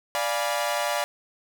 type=chord; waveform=sawtooth; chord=D diminished seventh; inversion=none; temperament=equal with one note detuned; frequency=587.3 / 698.5 / 830.6 / 975.3 Hz; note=D5 / F5 / Ab5 / Cb6; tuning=0 / 0 / 0 / -22 cents; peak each=-24 / -26 / -28 / -28 dBFS; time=0.15-1.04 s; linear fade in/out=0 ms; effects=none